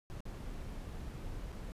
brown noise with dropouts, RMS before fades -43 dBFS, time 0.1-1.72 s, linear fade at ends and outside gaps 0 ms, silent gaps 0.205-0.254 / 1.521-1.526 s, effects resampled to 32000 Hz

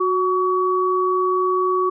sine tone pair together, 367.7 / 1131 Hz, F#4 / C#6, -11 / +34 cents, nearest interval octave + perfect fifth, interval 1945 cents, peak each -19 dBFS, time 0-1.9 s, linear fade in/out 10 ms, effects none

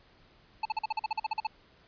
square tone bursts, 871 Hz, A5, 18 cents flat, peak -28 dBFS, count 13, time 0.63-1.47 s, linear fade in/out 5 ms, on 24 ms, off 44 ms, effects pink hiss -61 dBFS RMS until 1.87 s + resampled to 11025 Hz

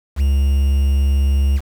triangle tone with quantisation, 69.1 Hz, C#2, 5 cents flat, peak -10 dBFS, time 0.16-1.61 s, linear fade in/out 50 ms, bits 6, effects none

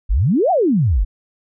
sine exponential two-way sweep, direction up then down, 39.72 to 784 to 39.72 Hz, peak -12 dBFS, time 0.09-1.05 s, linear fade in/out 20 ms, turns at 0.51 s, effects none

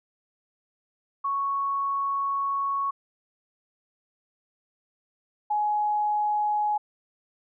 sine tone pair in turn, 1108.7 / 839.3 Hz, C#6 / G#5, 0 / +18 cents, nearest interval perfect fourth, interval 482 cents, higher first, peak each -24 / -22 dBFS, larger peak second, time 1.24-2.91 / 5.5-6.78 s, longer first, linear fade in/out 10 ms, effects none

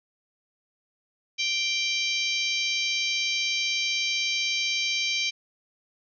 harmonic tone, 784 Hz, G5, in tune, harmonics 3 / 4 / 5 / 6 / 7 / 8, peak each -28 / -30 / -32 / -34 / -35 / -36 dBFS, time 1.38-5.31 s, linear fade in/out 20 ms, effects none

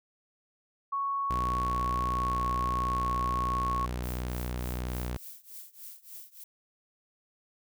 sine tone with pitch glide, 1108.7 to 1100.4 Hz, C#6 to C#6, 0 to -13 cents, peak -28 dBFS, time 0.92-3.86 s, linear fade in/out 10 ms, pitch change -13 cents, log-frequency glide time 1.73-2.57 s
sawtooth tone, 61.5 Hz, B1, 7 cents flat, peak -28 dBFS, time 1.3-5.17 s, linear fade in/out 5 ms
violet noise with tremolo, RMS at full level -43 dBFS, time 4.03-6.44 s, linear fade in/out 5 ms, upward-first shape triangle, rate 3.4 Hz, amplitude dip 95%
effects none

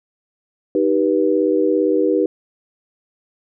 sine chord, Eb augmented, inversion none, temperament just, 311.1 / 388.9 / 486.1 Hz, Eb4 / G4 / B4, 0 / -14 / -28 cents, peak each -18 dBFS, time 0.75-2.26 s, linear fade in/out 2 ms, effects none

